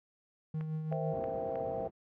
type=tone with tremolo; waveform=triangle; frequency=156.6 Hz; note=D#3; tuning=11 cents sharp; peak=-30 dBFS; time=0.54-1.14 s; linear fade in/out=5 ms; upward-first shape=triangle; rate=6 Hz; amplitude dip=45%
type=click train; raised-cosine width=0.5 ms; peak=-33 dBFS; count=4; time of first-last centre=0.61-1.556 s; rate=3.17 Hz
type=chord; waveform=sine; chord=C dominant seventh; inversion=third; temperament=equal; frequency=466.2 / 523.3 / 659.3 / 784 Hz; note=Bb4 / C5 / E5 / G5; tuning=0 / 0 / 0 / 0 cents; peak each=-40 / -39 / -38 / -41 dBFS; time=0.91-1.88 s; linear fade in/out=10 ms
type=band-pass noise; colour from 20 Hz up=pink; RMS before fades=-45 dBFS; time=1.1-1.91 s; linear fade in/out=50 ms; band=120 to 510 Hz; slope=12 dB/octave
effects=none